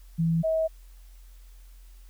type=tone pair in turn; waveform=sine; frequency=164.81 / 641.6 Hz; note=E3 / E5; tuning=0 / -47 cents; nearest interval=2 octaves; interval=2353 cents; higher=second; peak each=-21 / -22 dBFS; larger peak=first; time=0.18-0.43 / 0.43-0.68 s; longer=neither; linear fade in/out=20 ms; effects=added 43 Hz sine -46 dBFS peak until 2.09 s + white hiss -62 dBFS RMS until 2.09 s